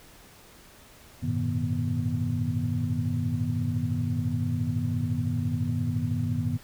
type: tone cluster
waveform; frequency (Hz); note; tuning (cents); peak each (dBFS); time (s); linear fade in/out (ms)
sine; 95.4 / 109.5 / 121.3 / 154.6 / 242.7; G2 / A2 / B2 / D#3 / B3; -47 / -8 / -31 / -11 / -30; -31; 1.22-6.58; 20
effects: tanh soft clip ceiling -14 dBFS + pink hiss -52 dBFS RMS until 6.63 s